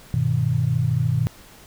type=chord; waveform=sine; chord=G augmented; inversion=none; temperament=equal with one note detuned; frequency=98 / 122.05 / 155.56 Hz; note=G2 / B2 / D#3; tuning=0 / -20 / 0 cents; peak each=-26 / -20 / -23 dBFS; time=0.14-1.27 s; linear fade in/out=0 ms; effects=pink hiss -47 dBFS RMS until 1.66 s